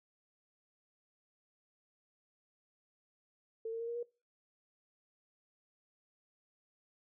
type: tone with pitch steps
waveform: sine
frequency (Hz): 449.6 / 456.4 / 463.3 / 470.3 / 477.4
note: A4 / A#4 / A#4 / A#4 / A#4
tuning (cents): +37 / -37 / -11 / +15 / +41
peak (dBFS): -36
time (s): 3.65-4.03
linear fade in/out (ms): 5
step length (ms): 76
effects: noise-tail reverb RT60 0.3 s tail -21 dB re dry